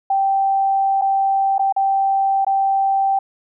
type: tone with dropouts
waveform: sine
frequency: 781 Hz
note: G5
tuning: 7 cents flat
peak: -14 dBFS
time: 0.1-3.19 s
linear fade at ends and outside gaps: 5 ms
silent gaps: 1.014-1.019 / 1.582-1.593 / 1.725-1.763 / 2.448-2.466 s
effects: none